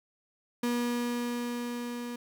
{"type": "tone with level ramp", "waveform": "35% pulse", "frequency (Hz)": 240.7, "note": "B3", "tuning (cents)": -44, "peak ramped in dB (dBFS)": [-25, -34], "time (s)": [0.63, 2.16], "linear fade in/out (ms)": 5, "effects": ["11-bit"]}